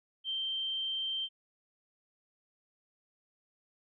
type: tone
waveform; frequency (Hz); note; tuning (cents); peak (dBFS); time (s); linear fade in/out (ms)
sine; 3136; G7; 0; -32; 0.24-1.29; 50
effects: none